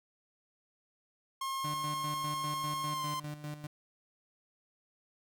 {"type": "tone with pitch glide", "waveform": "45% pulse", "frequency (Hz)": [1073, 1044.9], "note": ["C6", "C6"], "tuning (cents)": [43, -3], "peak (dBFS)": -34, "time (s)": [1.41, 3.2], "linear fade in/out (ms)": 5, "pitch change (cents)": -46, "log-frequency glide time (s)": [2.85, 3.06]}
{"type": "tone with tremolo", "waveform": "35% pulse", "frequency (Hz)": 149, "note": "D3", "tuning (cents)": 25, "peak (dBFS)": -36, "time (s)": [1.64, 3.67], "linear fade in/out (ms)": 5, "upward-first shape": "square", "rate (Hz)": 5, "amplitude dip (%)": 65}
{"effects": []}